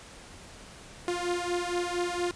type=beating tone pair; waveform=sawtooth; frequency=350 / 354.3 Hz; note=F4 / F4; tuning=+4 / +25 cents; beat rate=4.3 Hz; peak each=-27 / -28 dBFS; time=1.08-2.31 s; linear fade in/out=0 ms; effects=pink hiss -48 dBFS RMS until 2.35 s + resampled to 22050 Hz